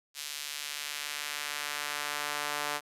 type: tone with high-pass filter sweep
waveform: sawtooth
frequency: 146.83 Hz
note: D3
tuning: in tune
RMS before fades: -36 dBFS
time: 0.14-2.81 s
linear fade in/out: 50 ms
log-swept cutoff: 3600 to 880 Hz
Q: 0.84
effects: resampled to 32000 Hz + 9-bit